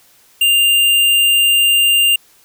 square tone, 2796 Hz, F7, 1 cent sharp, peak -10 dBFS, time 0.41-2.16 s, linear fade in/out 5 ms, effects white hiss -50 dBFS RMS until 2.44 s

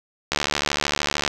click train, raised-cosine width 0.2 ms, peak -3 dBFS, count 71, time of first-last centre 0.32-1.278 s, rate 73.1 Hz, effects none

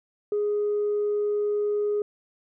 sine tone, 415.1 Hz, G#4, 1 cent flat, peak -21 dBFS, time 0.32-2.02 s, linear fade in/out 2 ms, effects tanh soft clip ceiling -19 dBFS

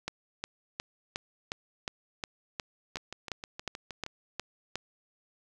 two click trains, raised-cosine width 0.2 ms, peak -22 / -16 dBFS, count 8 / 14, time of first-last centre 2.97-4.064 / 0.08-4.756 s, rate 6.4 / 2.78 Hz, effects none

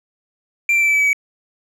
triangle tone with pitch steps, 2364 / 2348 / 2331 / 2315 / 2299 / 2283 / 2268 Hz, D7 / D7 / D7 / D7 / D7 / D7 / C#7, +11 / -1 / -14 / -25 / -37 / -50 / +39 cents, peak -11 dBFS, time 0.69-1.131 s, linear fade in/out 2 ms, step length 63 ms, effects none

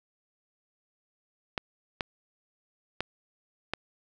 clicks, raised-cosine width 0.3 ms, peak -13 dBFS, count 4, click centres 1.578 / 2.008 / 3.006 / 3.736 s, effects none

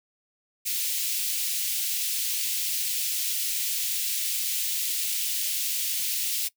white high-pass noise, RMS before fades -28 dBFS, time 0.65-6.49 s, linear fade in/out 20 ms, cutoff 2500 Hz, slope 24 dB/octave, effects noise-tail reverb RT60 0.1 s tail -21 dB re dry

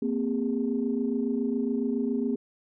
sine tone cluster, 230.6 / 257.8 / 407.7 Hz, A#3 / C4 / G#4, -19 / -26 / -32 cents, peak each -28 / -28 / -31 dBFS, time 0.02-2.36 s, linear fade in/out 5 ms, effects tanh soft clip ceiling -15 dBFS

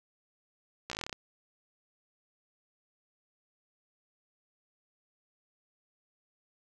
slowing click train, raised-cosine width 0.2 ms, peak -19 dBFS, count 11, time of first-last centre 0.9-1.128 s, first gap 15 ms, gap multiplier 1.09, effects none

